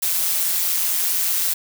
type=noise with amplitude modulation; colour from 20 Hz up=blue; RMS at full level=-18 dBFS; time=0.02-1.54 s; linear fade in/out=10 ms; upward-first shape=sine; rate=175 Hz; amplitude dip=60%; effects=none